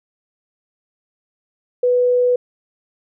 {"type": "tone", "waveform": "sine", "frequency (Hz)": 493.9, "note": "B4", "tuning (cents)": 0, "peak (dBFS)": -12, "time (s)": [1.83, 2.36], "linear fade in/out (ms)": 5, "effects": []}